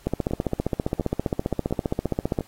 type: two click trains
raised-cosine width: 2 ms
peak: -15 / -9 dBFS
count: 4 / 36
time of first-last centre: 0.31-2.408 / 0.07-2.388 s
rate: 1.43 / 15.1 Hz
effects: pink hiss -54 dBFS RMS until 2.47 s + AAC 48 kbps